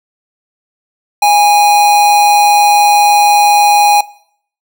square tone with amplitude modulation, 823 Hz, G#5, 16 cents flat, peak -5 dBFS, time 1.22-4.01 s, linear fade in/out 5 ms, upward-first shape sine, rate 166 Hz, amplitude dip 30%, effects noise-tail reverb RT60 0.6 s tail -20 dB re dry

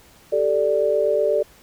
sine chord, G suspended second, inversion none, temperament equal, 392 / 440 / 587.3 Hz, G4 / A4 / D5, 0 / 0 / 0 cents, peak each -24 / -21 / -19 dBFS, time 0.32-1.43 s, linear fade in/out 10 ms, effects pink hiss -51 dBFS RMS until 1.62 s

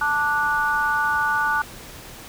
sine chord, D major, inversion second, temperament just, 881 / 1174.7 / 1468.3 Hz, A5 / D6 / F#6, +2 / 0 / -14 cents, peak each -24 / -25 / -21 dBFS, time 0.01-1.62 s, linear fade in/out 5 ms, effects pink hiss -40 dBFS RMS until 2.28 s

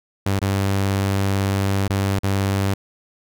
sawtooth tone with dropouts, 98 Hz, G2, in tune, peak -14 dBFS, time 0.26-2.74 s, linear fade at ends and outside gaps 5 ms, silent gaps 0.392-0.416 / 1.879-1.899 / 2.191-2.233 s, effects none

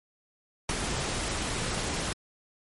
pink noise with ADSR envelope, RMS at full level -26 dBFS, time 0.69-2.13 s, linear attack 3 ms, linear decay 32 ms, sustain -5 dB, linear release 4 ms, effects MP3 48 kbps

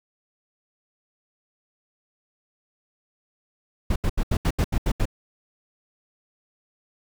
brown noise bursts, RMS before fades -21 dBFS, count 9, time 3.9-5.055 s, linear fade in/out 5 ms, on 59 ms, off 78 ms, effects none

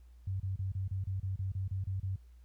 sine tone bursts, 95.6 Hz, G2, 43 cents flat, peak -32 dBFS, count 12, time 0.27-2.16 s, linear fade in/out 5 ms, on 130 ms, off 30 ms, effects added 60 Hz sine -53 dBFS peak until 2.44 s + pink hiss -75 dBFS RMS until 2.44 s

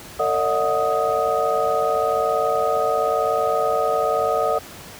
sine tone cluster, 451.2 / 572 / 632 / 733 / 1252 Hz, A4 / D5 / D#5 / F#5 / D#6, +44 / -46 / +27 / -16 / +10 cents, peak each -24 dBFS, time 0.19-4.59 s, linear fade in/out 10 ms, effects pink hiss -39 dBFS RMS until 4.99 s + high-pass 60 Hz 12 dB/octave

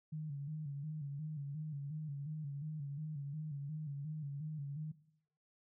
sine tone with vibrato, 147.8 Hz, D3, 11 cents sharp, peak -39 dBFS, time 0.12-4.92 s, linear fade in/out 10 ms, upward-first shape square, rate 2.8 Hz, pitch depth 78 cents each way, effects noise-tail reverb RT60 0.7 s tail -17 dB re dry

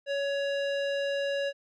square tone with low-pass filter, 560 Hz, C#5, 18 cents sharp, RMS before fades -30 dBFS, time 0.06-1.53 s, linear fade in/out 50 ms, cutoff 3600 Hz, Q 1.3, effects none

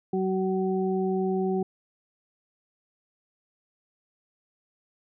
harmonic tone, 188.5 Hz, F#3, 32 cents sharp, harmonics 1 / 2 / 4, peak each -27 / -26 / -34 dBFS, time 0.13-1.63 s, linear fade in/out 5 ms, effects none

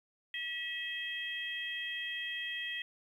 harmonic tone, 645 Hz, E5, 38 cents flat, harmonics 3 / 4 / 5, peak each -39 / -43 / -40 dBFS, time 0.34-2.82 s, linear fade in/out 2 ms, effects 11-bit

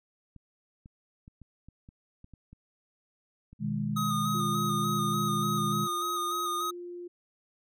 clicks, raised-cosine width 5 ms, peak -37 dBFS, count 10, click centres 0.363 / 0.859 / 1.279 / 1.417 / 1.686 / 1.889 / 2.244 / 2.337 / 2.53 / 3.53 s
sine chord, G# minor, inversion first, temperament equal, 123.47 / 155.56 / 207.7 Hz, B2 / D#3 / G#3, 0 / 0 / 0 cents, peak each -35 / -33 / -31 dBFS, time 3.59-5.88 s, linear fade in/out 50 ms
square tone with vibrato, 1244.5 Hz, D#6, in tune, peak -30 dBFS, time 3.96-6.71 s, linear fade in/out 10 ms, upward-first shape square, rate 3.4 Hz, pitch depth 25 cents each way
sine tone, 351.3 Hz, F4, 10 cents sharp, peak -38 dBFS, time 4.34-7.08 s, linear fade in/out 10 ms
effects none

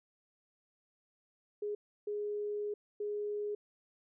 sine tone bursts at uneven times, 415.3 Hz, G#4, in tune, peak -34 dBFS, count 3, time 1.62-1.75 / 2.07-2.74 / 3-3.55 s, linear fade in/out 5 ms, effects none

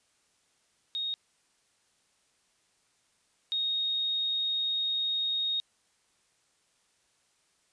sine tone pair in turn, 3729 / 3729 Hz, A#7 / A#7, 0 / 0 cents, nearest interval unison, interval 0 cents, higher neither, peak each -30 / -27 dBFS, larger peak second, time 0.95-1.14 / 3.52-5.6 s, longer second, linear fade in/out 0 ms, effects white hiss -70 dBFS RMS until 7.72 s + resampled to 22050 Hz

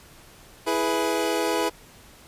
25% pulse chord, E major, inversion none, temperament equal with one note detuned, 329.6 / 419.4 / 493.9 Hz, E4 / G#4 / B4, 0 / +17 / 0 cents, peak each -23 dBFS, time 0.66-1.7 s, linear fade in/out 20 ms, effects pink hiss -50 dBFS RMS until 2.27 s + resampled to 32000 Hz

